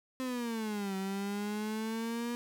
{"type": "exponential two-way sweep", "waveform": "35% pulse", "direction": "down then up", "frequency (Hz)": [261.6, 190.6, 240.2], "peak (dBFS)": -32, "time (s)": [0.2, 2.35], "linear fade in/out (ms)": 0, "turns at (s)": 0.96, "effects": []}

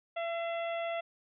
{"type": "harmonic tone with a mistuned harmonic", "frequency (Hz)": 673, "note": "E5", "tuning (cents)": 36, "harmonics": [1, 2, 3, 4, 5], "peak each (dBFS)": [-33, -44, -43, -46, -49], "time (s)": [0.16, 1.01], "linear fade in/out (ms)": 10, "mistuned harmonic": 3, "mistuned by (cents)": 19, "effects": []}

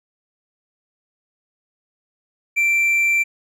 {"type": "tone", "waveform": "triangle", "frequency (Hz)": 2349, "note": "D7", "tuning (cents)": 0, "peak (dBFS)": -13, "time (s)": [2.56, 3.24], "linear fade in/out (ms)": 20, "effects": []}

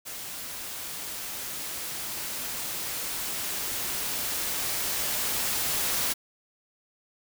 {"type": "noise with level ramp", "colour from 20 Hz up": "white", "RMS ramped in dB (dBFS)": [-38, -27], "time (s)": [0.05, 6.14], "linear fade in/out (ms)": 20, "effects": []}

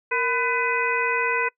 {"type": "harmonic tone with a mistuned harmonic", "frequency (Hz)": 501, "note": "B4", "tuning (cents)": 25, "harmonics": [1, 2, 3, 4, 5], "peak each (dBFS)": [-27, -27, -27, -27, -27], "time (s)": [0.11, 1.49], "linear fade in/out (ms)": 10, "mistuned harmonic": 1, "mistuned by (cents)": -120, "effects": ["noise-tail reverb RT60 0.1 s tail -23 dB re dry"]}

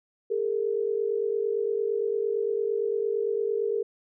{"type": "tone pair together", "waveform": "sine", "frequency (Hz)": [408.3, 457.1], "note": ["G#4", "A#4"], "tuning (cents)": [-29, -34], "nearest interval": "major second", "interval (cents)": 195, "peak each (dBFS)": -27, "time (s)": [0.3, 3.83], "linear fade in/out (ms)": 10, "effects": []}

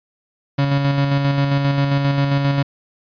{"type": "tone with tremolo", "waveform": "35% pulse", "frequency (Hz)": 140, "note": "C#3", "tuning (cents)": 18, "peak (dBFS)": -12, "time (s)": [0.58, 2.63], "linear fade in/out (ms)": 10, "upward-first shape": "square", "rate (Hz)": 7.5, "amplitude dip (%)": 35, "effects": ["resampled to 11025 Hz"]}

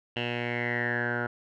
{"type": "tone with low-pass filter sweep", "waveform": "10% pulse", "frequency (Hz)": 120, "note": "B2", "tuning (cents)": -49, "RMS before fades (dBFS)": -30, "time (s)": [0.16, 1.27], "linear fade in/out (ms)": 5, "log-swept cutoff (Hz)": [2800, 1400], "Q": 8.8, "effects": []}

